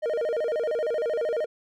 triangle tone with vibrato, 537 Hz, C5, 45 cents sharp, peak -22 dBFS, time 0.02-1.46 s, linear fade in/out 20 ms, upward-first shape square, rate 13 Hz, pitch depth 240 cents each way, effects none

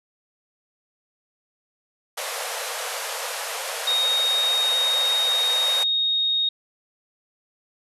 pink band-pass noise, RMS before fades -30 dBFS, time 2.17-5.84 s, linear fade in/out 10 ms, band 460 to 13000 Hz, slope 96 dB/octave
sine tone, 3729 Hz, A#7, in tune, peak -19 dBFS, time 3.87-6.49 s, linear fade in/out 5 ms
effects none

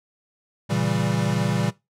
square chord, A# diminished seventh, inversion none, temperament equal, 116.54 / 138.59 / 164.81 / 196 Hz, A#2 / C#3 / E3 / G3, 0 / 0 / 0 / 0 cents, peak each -27 dBFS, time 0.69-1.71 s, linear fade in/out 20 ms, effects noise-tail reverb RT60 0.2 s tail -19 dB re dry + low-pass 10000 Hz 12 dB/octave

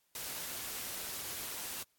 white noise, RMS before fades -41 dBFS, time 0.15-1.83 s, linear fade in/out 2 ms, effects white hiss -75 dBFS RMS until 1.98 s + AAC 64 kbps

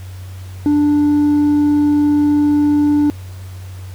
triangle tone with hard clipping, 293.9 Hz, D4, 1 cent sharp, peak -9 dBFS, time 0.66-3.1 s, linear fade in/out 0 ms, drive 1 dB, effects added 93 Hz sine -28 dBFS peak until 3.94 s + pink hiss -43 dBFS RMS until 3.94 s

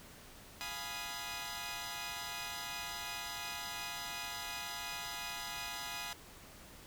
10% pulse chord, F half-diminished seventh, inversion none, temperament equal, 698.5 / 830.6 / 987.8 / 1244.5 Hz, F5 / Ab5 / Cb6 / Eb6, 0 / 0 / 0 / 0 cents, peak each -39 / -37 / -37 / -39 dBFS, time 0.61-6.13 s, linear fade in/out 0 ms, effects pink hiss -55 dBFS RMS until 6.86 s

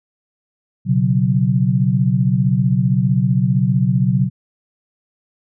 sine chord, B suspended second, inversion none, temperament just, 123.47 / 138.9 / 185.21 Hz, B2 / C#3 / F#3, 0 / +4 / +2 cents, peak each -17 dBFS, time 0.85-4.3 s, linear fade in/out 50 ms, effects none

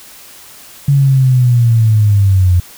sine linear sweep, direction down, 142.1 to 87.31 Hz, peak -6 dBFS, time 0.88-2.6 s, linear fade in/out 5 ms, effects white hiss -37 dBFS RMS until 2.77 s

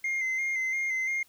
sine tone with vibrato, 2093 Hz, C7, in tune, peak -24 dBFS, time 0.04-1.23 s, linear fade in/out 5 ms, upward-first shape square, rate 2.9 Hz, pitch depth 26 cents each way, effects tanh soft clip ceiling -26 dBFS + white hiss -62 dBFS RMS until 1.28 s

